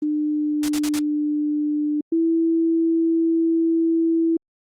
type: tone with pitch glide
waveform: sine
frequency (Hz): 300.9 to 298.1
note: D4 to D4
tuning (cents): +42 to +26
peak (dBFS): -19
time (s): 0.02-2.01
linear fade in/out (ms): 5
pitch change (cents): -16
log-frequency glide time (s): 0.31-0.65
type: noise bursts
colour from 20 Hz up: white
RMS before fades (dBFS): -28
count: 4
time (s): 0.63-0.991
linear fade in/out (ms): 2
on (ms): 55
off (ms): 47
type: tone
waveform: sine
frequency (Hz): 329.1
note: E4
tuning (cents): -3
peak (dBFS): -16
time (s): 2.12-4.37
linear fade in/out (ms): 5
effects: low-pass 10000 Hz 12 dB/octave + Opus 24 kbps